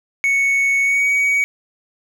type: tone with pitch glide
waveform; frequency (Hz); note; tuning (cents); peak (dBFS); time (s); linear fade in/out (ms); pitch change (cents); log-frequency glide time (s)
triangle; 2217 to 2256; C#7 to C#7; 0 to +30; -12; 0.24-1.44; 0; +30; 0.82-1.09
effects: none